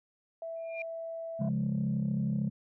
sine tone, 659.3 Hz, E5, in tune, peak -36 dBFS, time 0.42-1.49 s, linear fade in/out 2 ms
sine tone with exponential growth, 2402 Hz, D7, 38 cents sharp, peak -33 dBFS, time 0.56-0.82 s, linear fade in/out 2 ms, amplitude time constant 56 ms
sine chord, Db major, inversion none, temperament equal, 138.59 / 174.61 / 207.7 Hz, Db3 / F3 / Ab3, 0 / 0 / 0 cents, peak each -31 / -33 / -30 dBFS, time 1.39-2.5 s, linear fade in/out 20 ms
effects tanh soft clip ceiling -23 dBFS

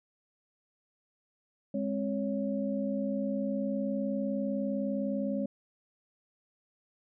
sine tone cluster, 206.1 / 265.9 / 559 Hz, G#3 / C4 / C#5, -13 / +28 / +14 cents, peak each -32 / -34 / -35 dBFS, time 1.74-5.46 s, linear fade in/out 5 ms, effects none

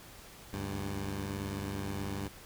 15% pulse tone pair together, 72.1 / 99.04 Hz, D2 / G2, -31 / +18 cents, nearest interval perfect fourth, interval 549 cents, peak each -35 / -30 dBFS, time 0.53-2.28 s, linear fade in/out 5 ms, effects pink hiss -52 dBFS RMS until 2.45 s

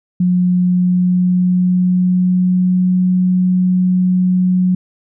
sine tone with pitch glide, 180 to 182.83 Hz, F#3 to F#3, -47 to -20 cents, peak -10 dBFS, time 0.2-4.75 s, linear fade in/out 5 ms, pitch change +27 cents, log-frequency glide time 0.65-2.96 s, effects none

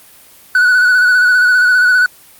triangle tone with vibrato, 1480 Hz, F#6, in tune, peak -5 dBFS, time 0.55-2.06 s, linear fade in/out 2 ms, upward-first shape square, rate 15 Hz, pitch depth 26 cents each way, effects white hiss -42 dBFS RMS until 2.39 s + Opus 32 kbps

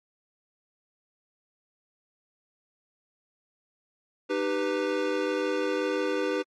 square chord, Eb augmented, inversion none, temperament equal with one note detuned, 306.3 / 392 / 493.9 Hz, Eb4 / G4 / B4, -27 / 0 / 0 cents, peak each -32 / -31 / -30 dBFS, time 4.29-6.43 s, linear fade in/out 20 ms, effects low-pass 4000 Hz 12 dB/octave + AAC 48 kbps

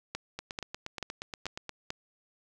two click trains, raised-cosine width 0.2 ms, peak -20 / -17 dBFS, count 12 / 5, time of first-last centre 0.39-1.693 / 0.15-1.904 s, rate 8.44 / 2.28 Hz, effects none

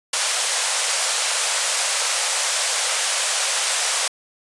white band-pass noise, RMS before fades -22 dBFS, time 0.13-4.08 s, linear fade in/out 5 ms, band 500 to 9800 Hz, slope 48 dB/octave, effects resampled to 24000 Hz

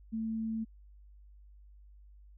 sine tone, 222.6 Hz, A3, 20 cents sharp, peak -32 dBFS, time 0.12-0.65 s, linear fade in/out 20 ms, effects added 50 Hz sine -53 dBFS peak until 2.37 s

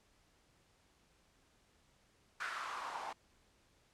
white noise with band-pass filter sweep, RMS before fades -43 dBFS, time 2.4-3.13 s, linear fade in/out 5 ms, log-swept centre 1500 to 810 Hz, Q 4, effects pink hiss -71 dBFS RMS until 3.93 s + low-pass 9000 Hz 12 dB/octave

